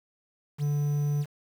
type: tone with quantisation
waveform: triangle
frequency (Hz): 145.9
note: D3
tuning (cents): -11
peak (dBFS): -22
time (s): 0.58-1.26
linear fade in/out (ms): 50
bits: 8
effects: none